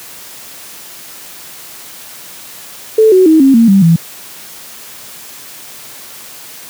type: tone with pitch steps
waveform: sine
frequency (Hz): 438.4 / 372.9 / 317.2 / 269.9 / 229.6 / 195.28 / 166.12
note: A4 / F#4 / D#4 / C#4 / A#3 / G3 / E3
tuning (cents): -6 / +14 / +33 / -46 / -26 / -6 / +14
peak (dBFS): -3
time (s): 2.98-3.96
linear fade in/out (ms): 5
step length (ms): 140
effects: white hiss -32 dBFS RMS until 6.69 s + high-pass 100 Hz 12 dB/octave